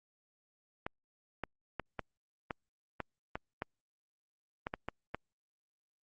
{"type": "clicks", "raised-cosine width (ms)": 0.5, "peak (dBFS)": -21, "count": 12, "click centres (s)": [0.865, 1.437, 1.797, 1.993, 2.508, 3.003, 3.355, 3.621, 4.669, 4.739, 4.886, 5.146], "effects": ["Opus 48 kbps"]}